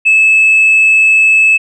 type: tone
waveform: sine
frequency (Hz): 2606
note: E7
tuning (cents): -20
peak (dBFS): -3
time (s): 0.05-1.58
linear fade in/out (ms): 20
effects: tanh soft clip ceiling -2 dBFS